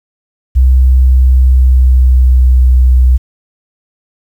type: tone with pitch glide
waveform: sine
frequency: 64.3 to 63.05 Hz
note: C2 to B1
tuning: -30 to +36 cents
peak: -3 dBFS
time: 0.55-3.18 s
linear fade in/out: 20 ms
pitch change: -34 cents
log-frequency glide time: 1.23-2.62 s
effects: 7-bit